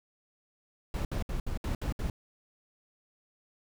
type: noise bursts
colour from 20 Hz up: brown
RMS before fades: -32 dBFS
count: 7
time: 0.94-2.1 s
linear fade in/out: 2 ms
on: 110 ms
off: 65 ms
effects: none